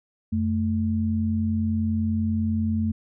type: tone pair together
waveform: sine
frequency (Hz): 89.87 / 220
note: F#2 / A3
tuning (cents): -50 / 0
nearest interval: octave + minor third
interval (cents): 1550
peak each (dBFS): -25 / -23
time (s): 0.32-2.92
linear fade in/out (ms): 10
effects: none